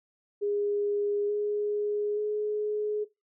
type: tone with pitch steps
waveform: sine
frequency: 410 / 415.7 / 421.5 Hz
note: G#4 / G#4 / G#4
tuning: -22 / +2 / +26 cents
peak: -26 dBFS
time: 0.41-3.05 s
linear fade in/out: 20 ms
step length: 880 ms
effects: noise-tail reverb RT60 0.2 s tail -18 dB re dry